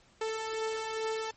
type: beating tone pair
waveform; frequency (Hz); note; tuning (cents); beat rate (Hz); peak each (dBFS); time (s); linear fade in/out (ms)
sawtooth; 440 / 442.3; A4 / A4; 0 / +9; 2.3; -36 / -29; 0.21-1.31; 5
effects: pink hiss -63 dBFS RMS until 1.36 s + MP3 32 kbps